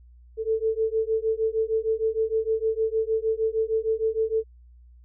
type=beating tone pair; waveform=sine; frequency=440 / 446.5 Hz; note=A4 / A4; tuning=0 / +25 cents; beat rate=6.5 Hz; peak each=-25 dBFS; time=0.37-4.44 s; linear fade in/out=50 ms; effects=added 60 Hz sine -48 dBFS peak until 5.04 s